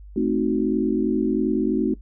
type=chord; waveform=sine; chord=A diminished seventh; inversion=none; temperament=equal with one note detuned; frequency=218.7 / 261.6 / 311.1 / 370 Hz; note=A3 / C4 / Eb4 / Gb4; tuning=-10 / 0 / 0 / 0 cents; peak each=-24 dBFS; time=0.16-1.94 s; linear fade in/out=5 ms; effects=noise-tail reverb RT60 0.1 s tail -17 dB re dry + added 50 Hz sine -39 dBFS peak until 2.01 s